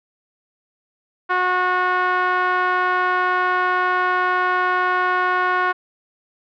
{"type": "tone with low-pass filter", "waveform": "5% pulse", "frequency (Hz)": 364.4, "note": "F#4", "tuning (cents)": -26, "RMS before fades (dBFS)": -19, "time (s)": [1.29, 5.73], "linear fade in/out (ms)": 20, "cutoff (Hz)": 1300, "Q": 2.8, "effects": []}